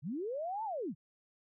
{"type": "linear two-way sweep", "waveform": "sine", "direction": "up then down", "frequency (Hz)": [120.6, 910, 120.6], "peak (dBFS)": -35, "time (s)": [0.02, 0.95], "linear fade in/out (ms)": 50, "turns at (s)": 0.64, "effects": []}